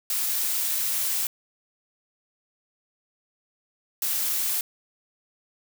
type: noise bursts at uneven times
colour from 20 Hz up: blue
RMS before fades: -26 dBFS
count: 2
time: 0.1-1.27 / 4.02-4.61 s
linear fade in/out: 2 ms
effects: none